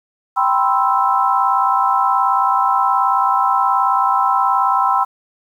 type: chord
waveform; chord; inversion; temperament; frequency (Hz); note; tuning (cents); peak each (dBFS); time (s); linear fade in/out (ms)
sine; C major seventh; second; equal; 784 / 987.8 / 1046.5 / 1318.5; G5 / B5 / C6 / E6; 0 / 0 / 0 / 0; -18; 0.36-5.05; 20
effects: 8-bit